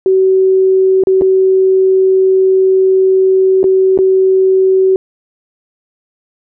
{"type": "tone with dropouts", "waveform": "sine", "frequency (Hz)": 379, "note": "F#4", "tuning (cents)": 42, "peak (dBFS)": -6, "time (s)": [0.06, 4.96], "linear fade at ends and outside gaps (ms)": 1, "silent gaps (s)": [[1.037, 1.071], [1.212, 1.219], [3.631, 3.641], [3.976, 3.988]], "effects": []}